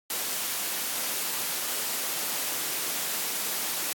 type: noise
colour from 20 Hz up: white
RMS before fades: -30 dBFS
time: 0.1-3.93 s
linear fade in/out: 2 ms
effects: high-pass 200 Hz 12 dB/octave + AAC 64 kbps